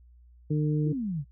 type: harmonic tone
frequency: 151 Hz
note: D3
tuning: 48 cents sharp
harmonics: 1 / 2 / 3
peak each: -24 / -30 / -34 dBFS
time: 0.5-0.93 s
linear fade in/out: 10 ms
type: exponential sweep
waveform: sine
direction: down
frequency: 349.2 to 130.81 Hz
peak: -28 dBFS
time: 0.85-1.25 s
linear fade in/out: 50 ms
effects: noise-tail reverb RT60 0.1 s tail -21 dB re dry + added 60 Hz sine -52 dBFS peak until 1.31 s